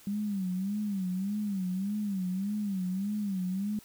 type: tone with vibrato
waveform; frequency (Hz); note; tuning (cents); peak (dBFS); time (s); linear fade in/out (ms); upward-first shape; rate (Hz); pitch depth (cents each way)
sine; 196; G3; 0; -29; 0.07-3.79; 2; sine; 1.7; 130
effects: white hiss -56 dBFS RMS until 3.84 s